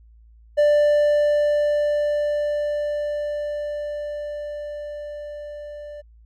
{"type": "tone with level ramp", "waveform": "triangle", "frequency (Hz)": 590, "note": "D5", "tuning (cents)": 8, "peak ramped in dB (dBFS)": [-11, -32], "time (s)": [0.57, 6.02], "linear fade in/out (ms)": 20, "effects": ["added 56 Hz sine -47 dBFS peak until 6.25 s"]}